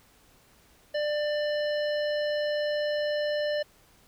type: harmonic tone with a mistuned harmonic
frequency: 594 Hz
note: D5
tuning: 20 cents sharp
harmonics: 1 / 3 / 5 / 7 / 9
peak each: -26 / -36 / -40 / -43 / -45 dBFS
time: 0.94-3.63 s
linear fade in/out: 10 ms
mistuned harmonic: 9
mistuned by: -23 cents
effects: pink hiss -60 dBFS RMS until 4.07 s